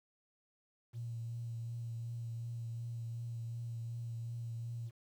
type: tone with vibrato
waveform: triangle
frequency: 116.54 Hz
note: A#2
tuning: in tune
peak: -35 dBFS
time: 0.93-4.91 s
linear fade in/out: 50 ms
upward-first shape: triangle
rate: 2.7 Hz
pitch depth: 25 cents each way
effects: tanh soft clip ceiling -37 dBFS + 11-bit